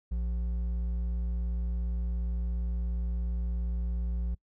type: tone with hard clipping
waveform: triangle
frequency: 58.6 Hz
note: A#1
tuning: 10 cents sharp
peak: -30 dBFS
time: 0.11-4.35 s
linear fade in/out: 10 ms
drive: 9 dB
effects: noise-tail reverb RT60 0.1 s tail -25 dB re dry